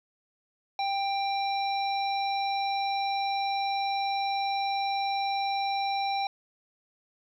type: harmonic tone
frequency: 790 Hz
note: G5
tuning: 13 cents sharp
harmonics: 1 / 3 / 5 / 7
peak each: -27 / -37 / -36 / -43 dBFS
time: 0.79-6.27 s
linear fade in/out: 2 ms
effects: 10-bit